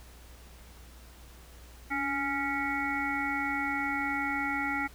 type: harmonic tone with a mistuned harmonic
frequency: 277.2 Hz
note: C#4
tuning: in tune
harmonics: 1 / 3 / 5 / 7 / 8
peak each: -35 / -35 / -35 / -35 / -35 dBFS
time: 1.9-4.88 s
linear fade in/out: 20 ms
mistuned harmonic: 1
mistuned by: +42 cents
effects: added 60 Hz sine -50 dBFS peak until 4.94 s + pink hiss -55 dBFS RMS until 4.94 s